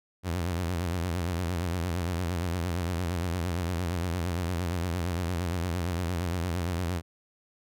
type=tone with vibrato; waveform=sawtooth; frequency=87.31 Hz; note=F2; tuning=in tune; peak=-24 dBFS; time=0.23-7.02 s; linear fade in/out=50 ms; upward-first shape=sine; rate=8.7 Hz; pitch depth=110 cents each way; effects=none

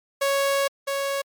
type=tone pair in turn; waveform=sawtooth; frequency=554.4 / 554.4 Hz; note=C#5 / C#5; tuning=0 / 0 cents; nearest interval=unison; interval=0 cents; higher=neither; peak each=-16 / -20 dBFS; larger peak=first; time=0.21-0.68 / 0.87-1.22 s; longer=first; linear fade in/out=10 ms; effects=MP3 96 kbps

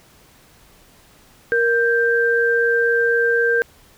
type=tone pair together; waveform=sine; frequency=468.5 / 1576 Hz; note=A#4 / G6; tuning=+9 / +9 cents; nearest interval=octave + major sixth; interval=2100 cents; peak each=-17 dBFS; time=1.52-3.62 s; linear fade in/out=0 ms; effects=pink hiss -51 dBFS RMS until 3.97 s

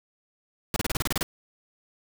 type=noise bursts; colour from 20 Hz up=pink; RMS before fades=-26 dBFS; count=10; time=0.74-1.23 s; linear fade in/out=2 ms; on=22 ms; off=30 ms; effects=none

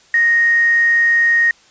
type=tone with quantisation; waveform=sine; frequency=1864.7 Hz; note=A#6; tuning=in tune; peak=-10 dBFS; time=0.14-1.51 s; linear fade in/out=2 ms; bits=5; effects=white hiss -50 dBFS RMS until 1.7 s + resampled to 16000 Hz

